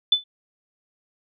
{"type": "tone with exponential decay", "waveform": "sine", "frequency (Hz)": 3500, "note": "A7", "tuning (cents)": -10, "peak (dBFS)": -10, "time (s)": [0.12, 0.24], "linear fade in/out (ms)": 5, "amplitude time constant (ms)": 25, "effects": []}